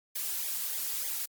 blue noise with flanger, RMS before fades -34 dBFS, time 0.15-1.26 s, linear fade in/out 10 ms, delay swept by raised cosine 0.7 to 3.4 ms, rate 3.3 Hz, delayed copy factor -0.95, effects Opus 48 kbps

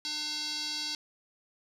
square tone with band-pass filter, 301.1 Hz, D4, 43 cents sharp, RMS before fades -35 dBFS, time 0.05-0.95 s, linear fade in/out 0 ms, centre 4600 Hz, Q 4.4, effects none

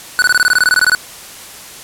square tone bursts, 1484 Hz, F#6, 5 cents sharp, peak -8 dBFS, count 15, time 0.19-0.949 s, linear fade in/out 0 ms, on 31 ms, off 21 ms, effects white hiss -33 dBFS RMS until 1.83 s + low-pass 12000 Hz 12 dB/octave

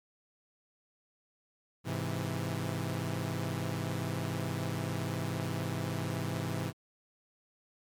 sawtooth chord, Ab augmented, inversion none, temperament equal, 103.83 / 130.81 / 164.81 Hz, Ab2 / C3 / E3, 0 / 0 / 0 cents, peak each -33 dBFS, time 1.84-6.73 s, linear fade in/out 50 ms, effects MP3 96 kbps

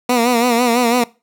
15% pulse tone with vibrato, 240 Hz, B3, 49 cents flat, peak -6 dBFS, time 0.09-1.04 s, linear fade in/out 5 ms, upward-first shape sine, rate 6 Hz, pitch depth 78 cents each way, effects noise-tail reverb RT60 0.3 s tail -22 dB re dry

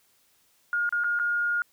sine tone with dropouts, 1424 Hz, F6, 33 cents sharp, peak -23 dBFS, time 0.73-1.62 s, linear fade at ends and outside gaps 1 ms, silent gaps 0.892-0.925 / 1.037-1.043 / 1.19-1.197 s, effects white hiss -65 dBFS RMS until 1.72 s

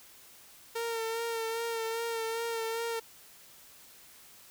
sawtooth tone with vibrato, 456.8 Hz, A#4, 35 cents flat, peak -28 dBFS, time 0.75-3 s, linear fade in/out 10 ms, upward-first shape sine, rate 2.5 Hz, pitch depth 30 cents each way, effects white hiss -55 dBFS RMS until 4.5 s

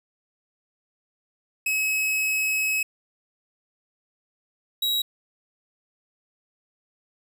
45% pulse tone pair in turn, 2565 / 3855 Hz, E7 / B7, -48 / -43 cents, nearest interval perfect fifth, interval 705 cents, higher second, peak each -22 dBFS, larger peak neither, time 1.66-2.83 / 4.82-5.02 s, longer first, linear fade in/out 5 ms, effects none

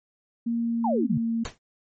sine tone with pitch glide, 233.1 to 229 Hz, A#3 to A#3, 0 to -31 cents, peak -23 dBFS, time 0.46-1.44 s, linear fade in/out 10 ms, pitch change -31 cents, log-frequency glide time 0.56-1.25 s
sine exponential sweep, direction down, 964 to 127.9 Hz, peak -23 dBFS, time 0.84-1.18 s, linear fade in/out 5 ms
pink noise with exponential decay, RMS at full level -29 dBFS, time 1.45-1.58 s, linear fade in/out 2 ms, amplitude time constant 27 ms
effects MP3 32 kbps

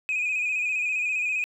sine tone with vibrato, 2489 Hz, D#7, in tune, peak -22 dBFS, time 0.09-1.44 s, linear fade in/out 0 ms, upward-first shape square, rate 15 Hz, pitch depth 38 cents each way, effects tanh soft clip ceiling -21 dBFS + 10-bit

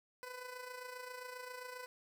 15% pulse tone with amplitude modulation, 501 Hz, B4, 25 cents sharp, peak -37 dBFS, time 0.23-1.86 s, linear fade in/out 0 ms, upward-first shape sine, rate 27.5 Hz, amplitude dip 55%, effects none

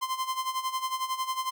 45% pulse tone with tremolo, 1040 Hz, C6, 11 cents flat, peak -26 dBFS, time 0.01-1.51 s, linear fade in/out 20 ms, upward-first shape sine, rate 11 Hz, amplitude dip 75%, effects none

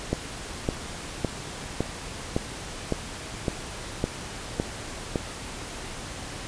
click train, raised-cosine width 2 ms, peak -10 dBFS, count 10, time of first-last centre 0.13-5.158 s, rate 1.79 Hz, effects pink hiss -37 dBFS RMS until 6.47 s + resampled to 22050 Hz

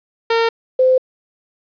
sawtooth / sine tone pair in turn, 458 / 515.4 Hz, A#4 / C5, -31 / -26 cents, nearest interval major second, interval 205 cents, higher second, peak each -9 dBFS, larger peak neither, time 0.3-0.49 / 0.79-0.98 s, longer neither, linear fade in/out 5 ms, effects resampled to 11025 Hz + 8-bit

